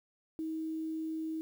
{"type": "tone with quantisation", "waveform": "sine", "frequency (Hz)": 318.8, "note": "D#4", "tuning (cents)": 42, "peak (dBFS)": -34, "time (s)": [0.39, 1.41], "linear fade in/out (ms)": 0, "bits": 10, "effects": []}